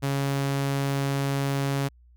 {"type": "tone", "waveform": "sawtooth", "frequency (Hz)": 138.59, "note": "C#3", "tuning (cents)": 0, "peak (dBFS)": -20, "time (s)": [0.02, 1.89], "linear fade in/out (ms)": 20, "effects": ["added 60 Hz sine -52 dBFS peak until 2.16 s"]}